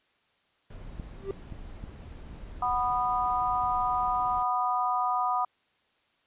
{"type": "noise", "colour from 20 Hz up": "brown", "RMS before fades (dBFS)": -43, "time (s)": [0.7, 4.43], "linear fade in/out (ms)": 5}
{"type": "clicks", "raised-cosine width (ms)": 5, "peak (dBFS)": -26, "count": 3, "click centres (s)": [0.998, 1.523, 1.839]}
{"type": "tone with exponential growth", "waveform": "triangle", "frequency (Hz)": 392, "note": "G4", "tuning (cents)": 0, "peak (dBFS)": -24, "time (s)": [1.16, 1.31], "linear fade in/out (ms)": 1, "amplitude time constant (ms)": 32}
{"type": "chord", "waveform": "sine", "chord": "B major", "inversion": "second", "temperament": "equal with one note detuned", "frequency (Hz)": [740, 987.8, 1230.2], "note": ["F#5", "B5", "D#6"], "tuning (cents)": [0, 0, -20], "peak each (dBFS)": -29, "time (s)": [2.62, 5.45], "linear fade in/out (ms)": 5}
{"effects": ["white hiss -69 dBFS RMS until 6.26 s", "resampled to 8000 Hz"]}